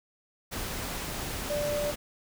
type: tone in noise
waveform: sine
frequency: 587.3 Hz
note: D5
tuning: in tune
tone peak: -28 dBFS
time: 1.49-1.92 s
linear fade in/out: 20 ms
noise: pink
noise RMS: -35 dBFS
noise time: 0.51-1.96 s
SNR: +4 dB
effects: none